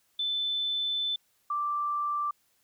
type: tone pair in turn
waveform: sine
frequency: 3520 / 1174.7 Hz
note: A7 / D6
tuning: 0 / 0 cents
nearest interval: octave + perfect fifth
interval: 1900 cents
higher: first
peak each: -27 dBFS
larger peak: neither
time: 0.19-1.16 / 1.5-2.31 s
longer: first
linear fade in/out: 5 ms
effects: white hiss -70 dBFS RMS until 2.63 s